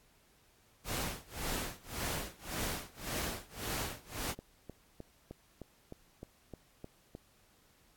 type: noise with tremolo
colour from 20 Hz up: pink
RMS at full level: -36 dBFS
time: 0.84-4.35 s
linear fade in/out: 50 ms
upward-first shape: sine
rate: 1.8 Hz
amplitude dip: 95%
type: click train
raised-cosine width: 2 ms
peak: -31 dBFS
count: 10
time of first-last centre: 4.39-7.151 s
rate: 3.26 Hz
effects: pink hiss -67 dBFS RMS until 7.96 s + AAC 64 kbps